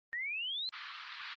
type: exponential sweep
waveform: sine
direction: up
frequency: 1830 to 4186 Hz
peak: -35 dBFS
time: 0.13-0.69 s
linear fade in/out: 0 ms
type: band-pass noise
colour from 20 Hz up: pink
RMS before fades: -45 dBFS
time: 0.72-1.35 s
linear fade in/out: 20 ms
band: 1100 to 4400 Hz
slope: 48 dB/octave
effects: Opus 24 kbps